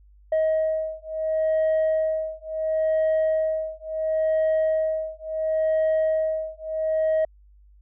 sine beating tone pair, 632 / 632.72 Hz, D#5 / D#5, +27 / +29 cents, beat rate 0.72 Hz, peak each -22 dBFS, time 0.32-7.25 s, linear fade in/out 5 ms, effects tanh soft clip ceiling -17 dBFS + added 50 Hz sine -50 dBFS peak until 7.81 s

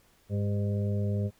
harmonic tone with a mistuned harmonic, 102.1 Hz, G#2, 29 cents flat, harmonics 1 / 2 / 4 / 5 / 6, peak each -27 / -33 / -39 / -41 / -43 dBFS, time 0.29-1.31 s, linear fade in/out 50 ms, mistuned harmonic 4, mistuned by -36 cents, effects pink hiss -64 dBFS RMS until 1.39 s

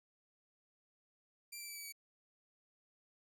10% pulse tone with pitch steps, 2361 / 2338 / 2315 / 2292 / 2270 Hz, D7 / D7 / D7 / D7 / C#7, +9 / -8 / -25 / -43 / +41 cents, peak -37 dBFS, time 1.52-1.925 s, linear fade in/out 10 ms, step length 81 ms, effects none

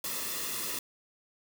white noise with comb filter, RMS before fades -35 dBFS, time 0.04-0.79 s, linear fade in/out 2 ms, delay 1.3 ms, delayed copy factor -0.65, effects none

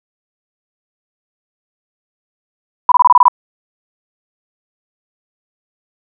sine tone bursts, 987.8 Hz, B5, in tune, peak -3 dBFS, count 8, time 2.89-3.282 s, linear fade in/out 2 ms, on 28 ms, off 24 ms, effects none

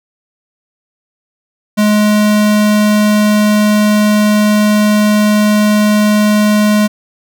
square tone, 210.3 Hz, G#3, 22 cents sharp, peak -8 dBFS, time 1.77-6.88 s, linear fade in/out 20 ms, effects none

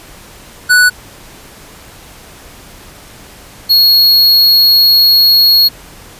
square tone pair in turn, 1480 / 4319 Hz, F#6 / C#8, 0 / -46 cents, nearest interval octave + perfect fifth, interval 1854 cents, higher second, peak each -5 dBFS, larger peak neither, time 0.69-0.9 / 3.69-5.69 s, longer second, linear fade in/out 20 ms, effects pink hiss -36 dBFS RMS until 6.19 s + resampled to 32000 Hz

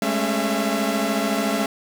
sawtooth tone cluster, 204.1 / 217.9 / 274.3 / 672 Hz, G#3 / A3 / C#4 / E5, -30 / -17 / -18 / +33 cents, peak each -22 dBFS, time 0.02-1.66 s, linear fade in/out 2 ms, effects none

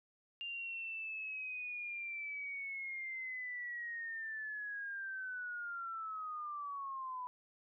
sine linear sweep, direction down, 2803 to 987.8 Hz, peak -40 dBFS, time 0.41-7.27 s, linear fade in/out 0 ms, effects none

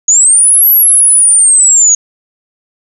sine linear two-way sweep, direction up then down, 6620 to 11840 to 6620 Hz, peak -3 dBFS, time 0.08-1.95 s, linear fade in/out 5 ms, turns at 0.69 s, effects none

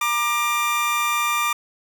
25% pulse tone pair together, 946 / 1191.9 Hz, A#5 / D6, +25 / +25 cents, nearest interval major third, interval 400 cents, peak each -25 / -16 dBFS, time 0.01-1.53 s, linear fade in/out 5 ms, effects none

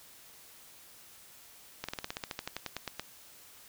slowing click train, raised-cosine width 0.2 ms, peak -18 dBFS, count 16, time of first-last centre 1.84-2.996 s, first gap 46 ms, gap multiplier 1.07, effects white hiss -55 dBFS RMS until 3.68 s

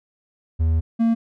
triangle tone pair in turn, 80.7 / 228.8 Hz, E2 / A#3, -36 / -32 cents, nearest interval octave + tritone, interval 1804 cents, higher second, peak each -14 / -13 dBFS, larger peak second, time 0.59-0.81 / 0.99-1.15 s, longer first, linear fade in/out 20 ms, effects none

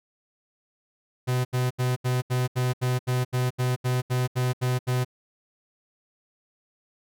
45% pulse tone bursts, 126.1 Hz, B2, 36 cents sharp, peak -22 dBFS, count 15, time 1.27-5.048 s, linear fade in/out 20 ms, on 180 ms, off 77 ms, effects none

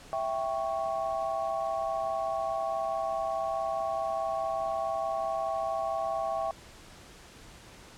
sine chord, C# diminished, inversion first, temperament equal, 659.3 / 784 / 1108.7 Hz, E5 / G5 / C#6, 0 / 0 / 0 cents, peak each -31 / -33 / -36 dBFS, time 0.13-6.51 s, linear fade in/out 0 ms, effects pink hiss -51 dBFS RMS until 7.97 s + low-pass 9000 Hz 12 dB/octave

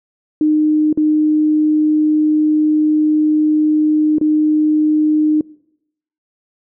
sine tone with dropouts, 306 Hz, D#4, 29 cents flat, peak -10 dBFS, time 0.41-5.41 s, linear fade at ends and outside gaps 2 ms, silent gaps 0.928-0.974 / 4.184-4.212 s, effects noise-tail reverb RT60 0.8 s tail -23 dB re dry

